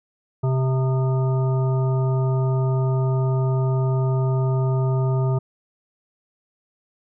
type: harmonic tone with a mistuned harmonic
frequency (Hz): 130.81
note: C3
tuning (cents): 0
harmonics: 1 / 3 / 5 / 7 / 9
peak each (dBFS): -18 / -28 / -32 / -35 / -37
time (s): 0.43-5.39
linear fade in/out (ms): 10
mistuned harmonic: 9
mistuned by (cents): +65
effects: none